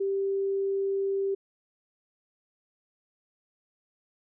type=tone; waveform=sine; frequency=392 Hz; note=G4; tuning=in tune; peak=-25 dBFS; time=0-1.35 s; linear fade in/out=10 ms; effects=none